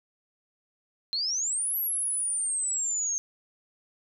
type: exponential two-way sweep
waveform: sine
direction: up then down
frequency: 4114 to 11840 to 6370 Hz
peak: -26 dBFS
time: 1.13-3.18 s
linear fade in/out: 0 ms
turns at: 1.77 s
effects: none